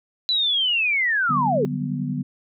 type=linear sweep; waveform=sine; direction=down; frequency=4015 to 375.2 Hz; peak=-18 dBFS; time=0.29-1.65 s; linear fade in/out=0 ms
type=chord; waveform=sine; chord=G major seventh; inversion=second; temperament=equal; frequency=146.83 / 185 / 196 / 246.9 Hz; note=D3 / F#3 / G3 / B3; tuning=0 / 0 / 0 / 0 cents; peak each=-27 / -31 / -32 / -27 dBFS; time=1.29-2.23 s; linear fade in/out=10 ms
effects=none